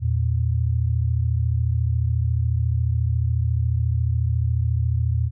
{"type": "tone pair together", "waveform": "sine", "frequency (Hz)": [82.41, 116.54], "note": ["E2", "A#2"], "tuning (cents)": [0, 0], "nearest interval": "tritone", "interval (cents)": 600, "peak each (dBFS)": -21, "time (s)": [0, 5.31], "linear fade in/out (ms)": 50, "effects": []}